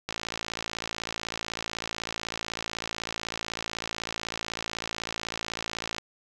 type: click train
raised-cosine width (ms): 0.2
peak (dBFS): -14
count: 331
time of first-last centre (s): 0.09-5.983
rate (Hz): 56
effects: none